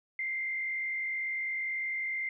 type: tone with frequency modulation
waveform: sine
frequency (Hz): 2093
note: C7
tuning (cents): 0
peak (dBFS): -31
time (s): 0.19-2.29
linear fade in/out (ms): 2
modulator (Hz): 49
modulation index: 0.77
effects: none